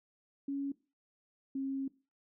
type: tone pair in turn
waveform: sine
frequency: 278.4 / 270.3 Hz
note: C#4 / C#4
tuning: +8 / -44 cents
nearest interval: minor second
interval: 52 cents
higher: first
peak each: -33 / -33 dBFS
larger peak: neither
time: 0.48-0.72 / 1.55-1.88 s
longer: second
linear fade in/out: 5 ms
effects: noise-tail reverb RT60 0.3 s tail -19 dB re dry